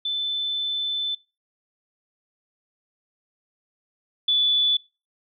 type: tone pair in turn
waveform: sine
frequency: 3520 / 3466 Hz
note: A7 / A7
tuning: 0 / -27 cents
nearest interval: unison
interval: 27 cents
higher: first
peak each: -23 / -17 dBFS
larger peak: second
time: 0.05-1.15 / 4.28-4.77 s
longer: first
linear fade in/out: 5 ms
effects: noise-tail reverb RT60 0.3 s tail -24 dB re dry